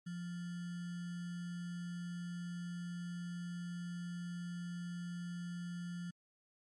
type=tone with sample-and-hold; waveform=sine; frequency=174.3 Hz; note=F3; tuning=3 cents flat; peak=-40 dBFS; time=0.06-6.11 s; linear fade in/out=10 ms; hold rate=1575 Hz; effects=MP3 48 kbps